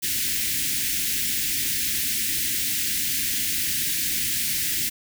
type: band-stop noise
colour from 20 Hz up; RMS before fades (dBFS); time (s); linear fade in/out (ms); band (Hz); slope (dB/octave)
white; -25; 0.02-4.9; 20; 340 to 1700; 48
effects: none

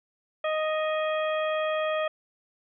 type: harmonic tone with a mistuned harmonic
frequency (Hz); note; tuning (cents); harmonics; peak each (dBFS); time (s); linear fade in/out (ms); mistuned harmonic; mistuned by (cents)
622.3; D#5; 0; 1 / 2 / 3 / 4 / 5; -26 / -32 / -36 / -38 / -40; 0.44-2.08; 5; 5; +76
effects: none

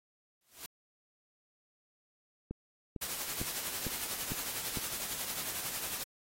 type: noise with exponential growth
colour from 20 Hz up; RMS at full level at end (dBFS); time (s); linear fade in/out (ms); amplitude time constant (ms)
white; -41; 0.41-0.66; 2; 54
type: click train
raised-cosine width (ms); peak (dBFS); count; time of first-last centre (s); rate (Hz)
3; -25; 6; 2.51-4.772; 2.21
type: noise with tremolo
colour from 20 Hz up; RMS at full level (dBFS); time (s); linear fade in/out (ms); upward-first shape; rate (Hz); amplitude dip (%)
white; -36; 3.01-6.04; 10; triangle; 11; 50
effects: AAC 48 kbps

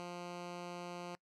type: tone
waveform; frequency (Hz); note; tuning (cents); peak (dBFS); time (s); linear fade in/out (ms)
10% pulse; 175.7; F3; +11; -35; 0-1.15; 0
effects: noise-tail reverb RT60 0.1 s tail -23 dB re dry + low-pass 7000 Hz 12 dB/octave

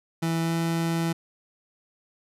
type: tone with pitch glide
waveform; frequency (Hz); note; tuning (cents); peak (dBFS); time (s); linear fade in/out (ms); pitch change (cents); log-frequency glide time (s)
30% pulse; 164.81 to 166.05; E3 to E3; 0 to +13; -21; 0.22-1.13; 10; +13; 0.42-0.53
effects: resampled to 32000 Hz

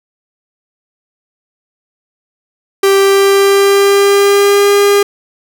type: tone with pitch glide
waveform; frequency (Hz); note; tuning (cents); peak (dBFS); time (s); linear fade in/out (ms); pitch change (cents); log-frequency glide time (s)
45% pulse; 392 to 404.4; G4 to G#4; 0 to -46; -6; 2.83-5.03; 5; +54; 2.97-4.7
effects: none

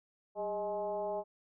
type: tone with frequency modulation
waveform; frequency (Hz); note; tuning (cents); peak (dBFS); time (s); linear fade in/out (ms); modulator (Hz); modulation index
sine; 625; D#5; +8; -33; 0.35-1.24; 50; 218; 1.1
effects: none

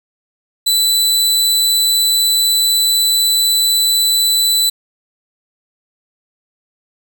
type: tone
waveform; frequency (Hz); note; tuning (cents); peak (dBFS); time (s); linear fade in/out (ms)
sawtooth; 3988; B7; +16; -8; 0.66-4.7; 10
effects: none

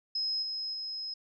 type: tone with level steps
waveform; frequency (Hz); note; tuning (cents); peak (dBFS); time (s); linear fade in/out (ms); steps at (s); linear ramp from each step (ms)
sine; 5120; D#8; +49; -29 / -33 / -35; 0.15-1.14; 5; 0.42 / 0.73; 10
effects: none

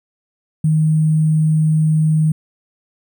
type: tone with sample-and-hold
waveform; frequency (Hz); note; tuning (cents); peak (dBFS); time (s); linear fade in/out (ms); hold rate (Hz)
sine; 156.5; D#3; +10; -11; 0.64-2.32; 5; 8820
effects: none

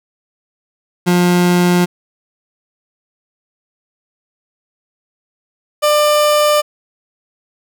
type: tone pair in turn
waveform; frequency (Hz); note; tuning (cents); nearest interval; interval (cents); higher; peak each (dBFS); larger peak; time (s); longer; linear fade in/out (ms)
30% pulse; 177.2 / 596; F3 / D5; +25 / +25; octave + major sixth; 2100; second; -7; neither; 1.06-1.86 / 5.82-6.62; neither; 20
effects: none

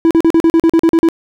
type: tone bursts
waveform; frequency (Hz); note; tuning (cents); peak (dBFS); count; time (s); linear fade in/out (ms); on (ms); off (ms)
triangle; 329.4; E4; -1; -4; 11; 0.05-1.087; 0; 57; 41
effects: none

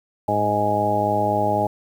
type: harmonic tone with a mistuned harmonic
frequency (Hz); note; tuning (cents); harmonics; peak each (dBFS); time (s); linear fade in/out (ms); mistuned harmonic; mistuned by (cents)
103.83; G#2; 0; 1 / 2 / 3 / 4 / 5 / 6 / 7 / 8; -28 / -29 / -29 / -29 / -30 / -23 / -32 / -21; 0.28-1.67; 5; 1; +43
effects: 8-bit

